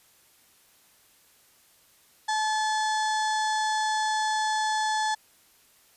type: harmonic tone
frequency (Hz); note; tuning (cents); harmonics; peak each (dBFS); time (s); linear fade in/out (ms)
864; A5; -32; 1 / 2 / 4 / 5 / 6 / 7 / 8 / 9 / 10; -25 / -31 / -37 / -39 / -41 / -42 / -43 / -44 / -45; 2.28-5.15; 10
effects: white hiss -60 dBFS RMS until 5.96 s + resampled to 32000 Hz